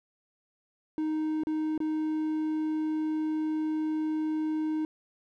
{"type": "tone with dropouts", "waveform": "triangle", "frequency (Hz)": 311.1, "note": "D#4", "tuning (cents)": 0, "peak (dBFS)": -25, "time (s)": [0.98, 4.85], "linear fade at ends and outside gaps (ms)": 1, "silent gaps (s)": [[1.435, 1.47], [1.778, 1.803]], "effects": []}